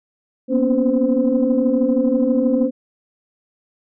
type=tone cluster; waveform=sine; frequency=238.2 / 250.8 / 277 / 516 Hz; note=A#3 / B3 / C#4 / C5; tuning=+38 / +27 / -1 / -24 cents; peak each=-19 dBFS; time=0.48-2.71 s; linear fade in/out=50 ms; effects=tanh soft clip ceiling -6 dBFS